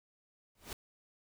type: noise with exponential growth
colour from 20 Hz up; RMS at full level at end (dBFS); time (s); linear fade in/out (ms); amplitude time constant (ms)
pink; -38; 0.55-0.73; 2; 39
effects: none